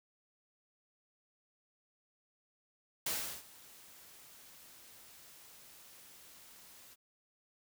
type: noise with ADSR envelope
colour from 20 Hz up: white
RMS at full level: -35 dBFS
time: 3.06-6.96 s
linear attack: 5 ms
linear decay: 360 ms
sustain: -22 dB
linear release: 31 ms
effects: none